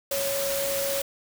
sine tone in noise, 554.4 Hz, C#5, in tune, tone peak -27 dBFS, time 0.11-1.02 s, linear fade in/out 5 ms, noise white, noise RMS -30 dBFS, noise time 0.11-1.02 s, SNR 0 dB, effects none

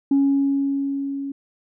sine tone with level ramp, 277.1 Hz, C#4, 1 cent flat, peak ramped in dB -12 to -26 dBFS, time 0.11-1.32 s, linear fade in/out 5 ms, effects tanh soft clip ceiling -11 dBFS

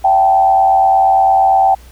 sine tone with frequency modulation, 773 Hz, G5, 24 cents flat, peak -7 dBFS, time 0.04-1.75 s, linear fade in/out 10 ms, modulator 88.6 Hz, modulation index 0.68, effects added 60 Hz sine -37 dBFS peak until 1.91 s + pink hiss -45 dBFS RMS until 1.91 s

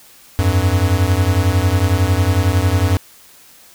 square beating tone pair, 87.31 / 98.31 Hz, F2 / G2, 0 / +5 cents, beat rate 11 Hz, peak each -16 dBFS, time 0.39-2.97 s, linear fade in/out 0 ms, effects white hiss -45 dBFS RMS until 3.74 s

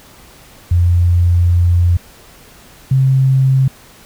sine tone pair in turn, 87.31 / 132.91 Hz, F2 / C3, 0 / +28 cents, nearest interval perfect fifth, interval 728 cents, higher second, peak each -8 dBFS, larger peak neither, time 0.71-1.97 / 2.91-3.68 s, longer first, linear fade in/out 5 ms, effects pink hiss -42 dBFS RMS until 4.05 s

